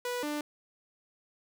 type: tone pair in turn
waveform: sawtooth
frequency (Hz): 490.8 / 296.6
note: B4 / D4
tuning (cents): -11 / +17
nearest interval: major sixth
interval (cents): 872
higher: first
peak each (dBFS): -28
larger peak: neither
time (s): 0.05-0.23 / 0.23-0.41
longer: neither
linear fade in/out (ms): 2
effects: none